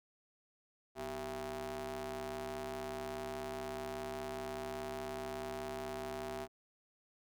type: ring-modulated tone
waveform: sawtooth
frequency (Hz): 141.3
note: C#3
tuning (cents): +34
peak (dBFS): -33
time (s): 0.95-6.48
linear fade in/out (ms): 50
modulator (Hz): 527
effects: none